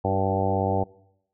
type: harmonic tone with a mistuned harmonic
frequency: 96.7 Hz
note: G2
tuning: 23 cents flat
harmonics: 1 / 2 / 3 / 4 / 5 / 6 / 7 / 8 / 9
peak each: -27 / -31 / -32 / -32 / -29 / -31 / -31 / -28 / -33 dBFS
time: 0.04-0.84 s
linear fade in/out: 10 ms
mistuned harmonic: 4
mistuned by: -23 cents
effects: noise-tail reverb RT60 0.8 s tail -22 dB re dry